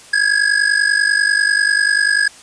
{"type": "ring-modulated tone", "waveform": "square", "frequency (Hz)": 1661.2, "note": "G#6", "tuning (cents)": 0, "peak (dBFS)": -10, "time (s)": [0.13, 2.28], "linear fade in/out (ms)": 5, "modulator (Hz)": 25.1, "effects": ["white hiss -41 dBFS RMS until 2.42 s", "resampled to 22050 Hz"]}